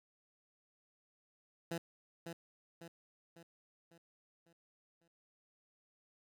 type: tone with echo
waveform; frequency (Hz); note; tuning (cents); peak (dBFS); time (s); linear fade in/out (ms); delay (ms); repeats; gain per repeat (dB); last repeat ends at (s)
15% pulse; 168; E3; +33; -31; 1.71-1.78; 5; 550; 6; -6; 5.08
effects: none